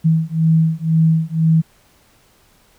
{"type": "beating tone pair", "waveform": "sine", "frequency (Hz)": [160.3, 162.3], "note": ["E3", "E3"], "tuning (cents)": [-48, -27], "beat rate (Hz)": 2, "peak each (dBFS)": -15, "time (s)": [0.04, 1.62], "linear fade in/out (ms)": 20, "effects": ["pink hiss -54 dBFS RMS until 2.78 s"]}